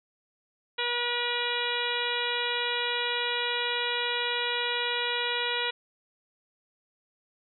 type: harmonic tone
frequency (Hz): 481.8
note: B4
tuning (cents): -43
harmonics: 1 / 2 / 3 / 4 / 5 / 6 / 7 / 8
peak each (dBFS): -35 / -35 / -35 / -35 / -35 / -35 / -35 / -35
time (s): 0.78-5.71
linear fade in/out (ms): 10
effects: none